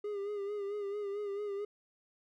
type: tone with vibrato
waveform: triangle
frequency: 407 Hz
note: G#4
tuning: 35 cents flat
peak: -33 dBFS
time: 0.04-1.65 s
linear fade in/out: 5 ms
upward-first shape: sine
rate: 4.5 Hz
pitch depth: 50 cents each way
effects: none